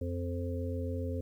harmonic tone with a mistuned harmonic, 87.31 Hz, F2, in tune, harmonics 1 / 3 / 5 / 6, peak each -34 / -39 / -42 / -41 dBFS, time 0.01-1.21 s, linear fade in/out 5 ms, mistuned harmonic 3, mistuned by -25 cents, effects 11-bit

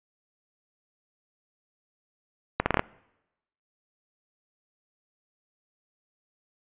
accelerating click train, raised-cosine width 0.5 ms, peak -6 dBFS, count 6, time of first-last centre 2.6-2.794 s, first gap 60 ms, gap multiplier 0.78, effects noise-tail reverb RT60 0.9 s tail -23 dB re dry + resampled to 8000 Hz

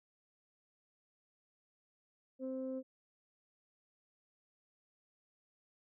sine tone pair together, 261.4 / 522.8 Hz, C4 / C5, -1 / -1 cents, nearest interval octave, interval 1200 cents, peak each -39 / -40 dBFS, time 2.39-2.83 s, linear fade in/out 50 ms, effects tanh soft clip ceiling -32 dBFS

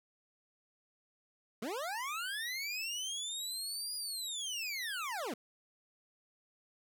25% pulse linear two-way sweep, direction up then down, 196 to 4919 to 196 Hz, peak -33 dBFS, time 1.62-5.34 s, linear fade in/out 5 ms, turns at 3.95 s, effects none

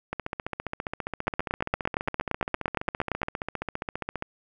two click trains, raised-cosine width 0.5 ms, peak -15 / -9 dBFS, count 62 / 18, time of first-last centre 0.13-4.224 / 1.28-3.232 s, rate 14.9 / 8.71 Hz, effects none

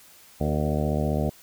harmonic tone with a mistuned harmonic, 75.2 Hz, D2, 42 cents sharp, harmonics 1 / 2 / 3 / 4 / 5 / 6 / 7 / 8 / 9 / 10, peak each -28 / -27 / -29 / -35 / -35 / -34 / -36 / -32 / -37 / -37 dBFS, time 0.4-1.3 s, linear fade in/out 10 ms, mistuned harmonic 6, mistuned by +20 cents, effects white hiss -52 dBFS RMS until 1.42 s

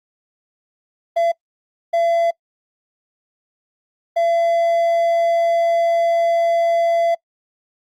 triangle tone bursts at uneven times, 676 Hz, E5, 43 cents sharp, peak -12 dBFS, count 3, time 1.16-1.32 / 1.93-2.31 / 4.16-7.15 s, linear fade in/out 10 ms, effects noise-tail reverb RT60 0.1 s tail -24 dB re dry + Opus 32 kbps

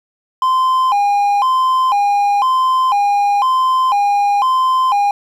triangle tone with vibrato, 917 Hz, A#5, 29 cents flat, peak -9 dBFS, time 0.42-5.11 s, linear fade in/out 2 ms, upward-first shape square, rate 1 Hz, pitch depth 210 cents each way, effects 8-bit

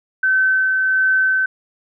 sine tone with tremolo, 1532 Hz, G6, 40 cents flat, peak -12 dBFS, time 0.23-1.46 s, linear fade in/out 5 ms, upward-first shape sine, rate 1.4 Hz, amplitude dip 25%, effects none

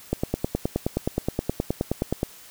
click train, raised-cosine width 2 ms, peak -9 dBFS, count 21, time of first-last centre 0.13-2.231 s, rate 9.52 Hz, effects white hiss -47 dBFS RMS until 2.5 s

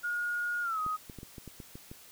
sine tone with pitch glide, 1434 to 1255.6 Hz, F6 to D#6, +45 to +15 cents, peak -30 dBFS, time 0.03-0.97 s, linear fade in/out 20 ms, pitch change -230 cents, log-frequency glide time 0.62-0.8 s
clicks, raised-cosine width 3 ms, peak -31 dBFS, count 9, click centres 0.864 / 1.098 / 1.187 / 1.231 / 1.382 / 1.477 / 1.602 / 1.755 / 1.915 s
effects white hiss -54 dBFS RMS until 2.11 s

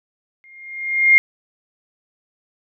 sine tone with exponential growth, 2124 Hz, C7, 25 cents sharp, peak -5 dBFS, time 0.44-1.18 s, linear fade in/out 0 ms, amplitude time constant 160 ms, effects none

